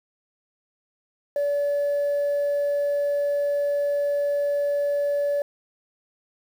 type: tone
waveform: sine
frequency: 574 Hz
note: D5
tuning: 40 cents flat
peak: -19 dBFS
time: 1.36-5.42 s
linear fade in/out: 2 ms
effects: tanh soft clip ceiling -18 dBFS + 8-bit